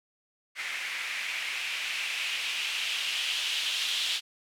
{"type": "noise with low-pass filter sweep", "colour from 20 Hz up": "violet", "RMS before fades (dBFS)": -32, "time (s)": [0.55, 4.21], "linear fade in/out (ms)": 50, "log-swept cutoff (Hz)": [2100, 3300], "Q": 3.1, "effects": []}